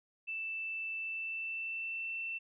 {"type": "tone with pitch glide", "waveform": "sine", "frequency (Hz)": [2651, 2682], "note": ["E7", "E7"], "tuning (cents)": [9, 29], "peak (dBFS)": -36, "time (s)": [0.27, 2.39], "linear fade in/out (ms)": 20, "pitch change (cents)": 20, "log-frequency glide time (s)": [0.96, 2.15], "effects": []}